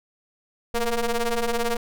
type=ring-modulated tone; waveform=sawtooth; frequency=233.1 Hz; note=A#3; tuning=in tune; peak=-15 dBFS; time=0.74-1.77 s; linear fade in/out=5 ms; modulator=242 Hz; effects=none